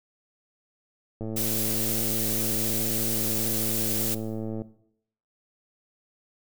click train, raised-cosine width 2 ms, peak -21 dBFS, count 376, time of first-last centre 1.21-4.619 s, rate 110 Hz
blue noise, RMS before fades -28 dBFS, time 1.36-4.15 s, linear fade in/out 10 ms
effects noise-tail reverb RT60 0.7 s tail -17 dB re dry

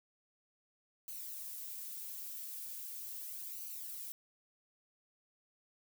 violet noise with flanger, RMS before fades -45 dBFS, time 1.08-4.12 s, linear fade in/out 0 ms, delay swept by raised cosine 0.56 to 4.66 ms, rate 0.39 Hz, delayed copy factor -0.6, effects none

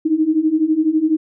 sine beating tone pair, 306.1 / 318.1 Hz, D#4 / D#4, -28 / +38 cents, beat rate 12 Hz, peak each -18 / -15 dBFS, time 0.05-1.17 s, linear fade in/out 10 ms, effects none

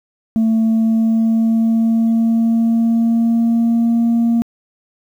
sine tone with pitch glide, 223.4 to 232.6 Hz, A3 to A#3, +27 to -4 cents, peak -9 dBFS, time 0.36-4.42 s, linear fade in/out 0 ms, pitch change +69 cents, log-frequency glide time 0.61-4.06 s, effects tanh soft clip ceiling -10 dBFS + 8-bit

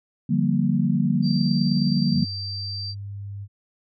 sine chord, G minor seventh, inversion second, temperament just, 147 / 176.4 / 196 / 235.2 Hz, D3 / F3 / G3 / Bb3, +2 / +18 / 0 / +16 cents, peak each -24 / -24 / -24 / -23 dBFS, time 0.29-2.25 s, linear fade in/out 10 ms
sine tone, 4680 Hz, D8, 7 cents flat, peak -30 dBFS, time 1.22-2.95 s, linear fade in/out 50 ms
sine tone with pitch glide, 98.7 to 100.37 Hz, G2 to G2, +12 to +41 cents, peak -31 dBFS, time 2.11-3.48 s, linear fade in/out 50 ms, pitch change +29 cents, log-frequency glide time 2.34-3.05 s
effects none

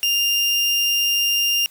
30% pulse tone, 2799 Hz, F7, 3 cents sharp, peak -14 dBFS, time 0.03-1.66 s, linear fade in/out 0 ms, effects white hiss -51 dBFS RMS until 1.7 s

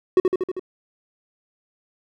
triangle tone with echo, 370 Hz, F#4, in tune, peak -9 dBFS, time 0.17-0.2 s, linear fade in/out 2 ms, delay 79 ms, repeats 5, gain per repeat -3 dB, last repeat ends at 0.595 s, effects none

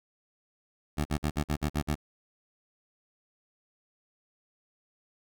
15% pulse tone bursts, 75 Hz, D2, 37 cents sharp, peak -20 dBFS, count 8, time 0.97-1.955 s, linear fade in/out 20 ms, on 82 ms, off 47 ms, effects none

